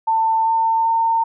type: tone with pitch steps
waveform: sine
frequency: 894 / 901.8 / 909.6 Hz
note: A5 / A5 / A#5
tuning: +27 / +42 / -43 cents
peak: -14 dBFS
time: 0.07-1.24 s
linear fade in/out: 10 ms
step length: 390 ms
effects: none